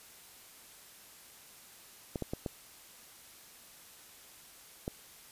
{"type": "clicks", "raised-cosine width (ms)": 2, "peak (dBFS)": -21, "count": 5, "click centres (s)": [2.158, 2.223, 2.335, 2.462, 4.879], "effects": ["white hiss -55 dBFS RMS until 5.31 s", "resampled to 32000 Hz"]}